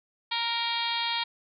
harmonic tone, 466.2 Hz, A#4, in tune, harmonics 2 / 3 / 4 / 5 / 6 / 7 / 8 / 9 / 10, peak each -32 / -41 / -38 / -35 / -40 / -33 / -34 / -36 / -42 dBFS, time 0.31-1.24 s, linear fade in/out 10 ms, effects none

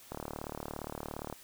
click train, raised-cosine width 1 ms, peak -24 dBFS, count 46, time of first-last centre 0.12-1.326 s, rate 37.3 Hz, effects white hiss -55 dBFS RMS until 1.43 s

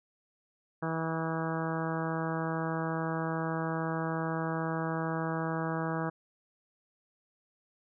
harmonic tone with a mistuned harmonic, 162.4 Hz, E3, 26 cents flat, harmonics 1 / 2 / 3 / 4 / 5 / 6 / 7 / 8 / 9 / 10, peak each -34 / -37 / -39 / -40 / -41 / -42 / -42 / -43 / -44 / -44 dBFS, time 0.82-6.1 s, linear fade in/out 10 ms, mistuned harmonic 8, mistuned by -22 cents, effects none

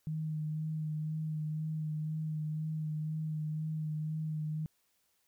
sine tone with vibrato, 155.2 Hz, D#3, 4 cents flat, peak -33 dBFS, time 0.07-4.66 s, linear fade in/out 0 ms, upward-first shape sine, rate 2 Hz, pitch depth 20 cents each way, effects white hiss -75 dBFS RMS until 5.27 s

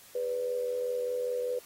sine tone with amplitude modulation, 493.9 Hz, B4, in tune, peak -26 dBFS, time 0.15-1.59 s, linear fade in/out 5 ms, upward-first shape sine, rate 85.1 Hz, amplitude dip 60%, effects white hiss -54 dBFS RMS until 1.65 s + AAC 48 kbps

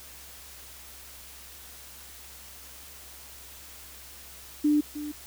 sine tone with echo, 297.3 Hz, D4, 21 cents sharp, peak -19 dBFS, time 4.64-4.81 s, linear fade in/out 10 ms, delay 310 ms, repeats 1, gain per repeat -13 dB, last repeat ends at 5.12 s, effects added 66 Hz sine -54 dBFS peak until 5.26 s + white hiss -47 dBFS RMS until 5.26 s

